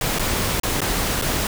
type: noise with dropouts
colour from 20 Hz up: pink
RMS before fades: -22 dBFS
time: 0.01-1.47 s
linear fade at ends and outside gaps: 2 ms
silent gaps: 0.187-0.194 / 0.599-0.633 / 0.806-0.816 / 1.215-1.221 s
effects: none